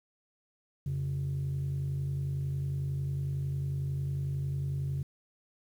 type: tone pair together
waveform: sine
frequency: 86.87 / 137.9 Hz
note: F2 / C#3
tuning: -9 / -9 cents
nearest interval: minor sixth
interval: 800 cents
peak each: -35 / -29 dBFS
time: 0.86-5.03 s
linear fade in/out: 5 ms
effects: tanh soft clip ceiling -27 dBFS + 10-bit